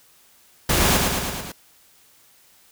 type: noise with echo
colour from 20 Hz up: pink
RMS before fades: -19 dBFS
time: 0.69-0.97 s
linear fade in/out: 5 ms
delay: 110 ms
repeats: 5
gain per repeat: -3 dB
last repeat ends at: 1.52 s
effects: white hiss -55 dBFS RMS until 2.71 s